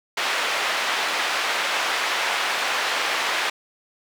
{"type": "band-pass noise", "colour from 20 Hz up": "white", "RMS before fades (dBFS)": -24, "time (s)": [0.17, 3.5], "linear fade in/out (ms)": 5, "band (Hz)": [590, 2700], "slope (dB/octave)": 12, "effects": []}